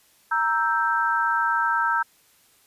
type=chord; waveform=sine; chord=E diminished; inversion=second; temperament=equal; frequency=932.3 / 1318.5 / 1568 Hz; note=Bb5 / E6 / G6; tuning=0 / 0 / 0 cents; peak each=-24 dBFS; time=0.31-2.03 s; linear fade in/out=10 ms; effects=white hiss -59 dBFS RMS until 2.66 s + resampled to 32000 Hz